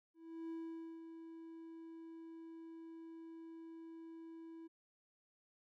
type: tone with ADSR envelope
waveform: triangle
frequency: 328.2 Hz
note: E4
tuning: 8 cents flat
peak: -40 dBFS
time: 0.14-4.68 s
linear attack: 360 ms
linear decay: 500 ms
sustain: -8 dB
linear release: 16 ms
effects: none